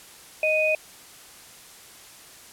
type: tone pair together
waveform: sine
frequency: 622.3 / 2489 Hz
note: D#5 / D#7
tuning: 0 / 0 cents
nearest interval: 2 octaves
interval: 2400 cents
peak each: -22 dBFS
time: 0.43-0.75 s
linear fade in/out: 2 ms
effects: white hiss -47 dBFS RMS until 2.52 s + low-pass 12000 Hz 12 dB/octave